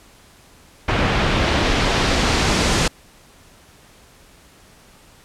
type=noise with low-pass filter sweep; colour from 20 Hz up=pink; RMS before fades=-18 dBFS; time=0.88-2.88 s; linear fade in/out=5 ms; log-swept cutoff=2600 to 7400 Hz; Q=0.9; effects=pink hiss -49 dBFS RMS until 5.24 s + low-pass 12000 Hz 12 dB/octave